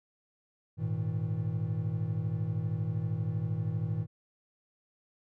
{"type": "chord", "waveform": "triangle", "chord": "Ab suspended second", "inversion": "none", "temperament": "equal with one note detuned", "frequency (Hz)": [103.83, 116.54, 159.2], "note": ["Ab2", "Bb2", "Eb3"], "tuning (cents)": [0, 0, 40], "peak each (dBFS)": -32, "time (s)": [0.77, 4.07], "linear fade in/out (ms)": 50, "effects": []}